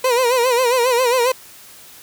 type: tone with vibrato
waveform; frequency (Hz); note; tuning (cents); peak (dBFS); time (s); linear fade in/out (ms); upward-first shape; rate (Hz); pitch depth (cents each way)
30% pulse; 493.9; B4; 0; -11; 0.04-1.32; 5; sine; 7.4; 100
effects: white hiss -42 dBFS RMS until 2.02 s